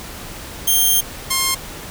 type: tone pair in turn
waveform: 5% pulse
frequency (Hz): 3183 / 1062.2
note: G7 / C6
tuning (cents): +26 / +26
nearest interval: octave + perfect fifth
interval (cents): 1900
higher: first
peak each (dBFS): -4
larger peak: neither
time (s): 0.67-1.01 / 1.3-1.55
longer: first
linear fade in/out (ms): 10
effects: pink hiss -33 dBFS RMS until 1.9 s